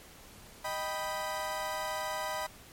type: chord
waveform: 30% pulse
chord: Eb augmented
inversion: none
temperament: equal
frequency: 622.3 / 784 / 987.8 Hz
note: Eb5 / G5 / B5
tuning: 0 / 0 / 0 cents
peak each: -35 / -37 / -34 dBFS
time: 0.64-2.47 s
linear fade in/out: 10 ms
effects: pink hiss -53 dBFS RMS until 2.72 s + MP3 64 kbps